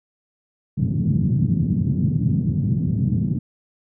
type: band-pass noise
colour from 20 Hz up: pink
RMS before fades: -20 dBFS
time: 0.77-3.39 s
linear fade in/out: 10 ms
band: 110 to 200 Hz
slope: 24 dB/octave
effects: none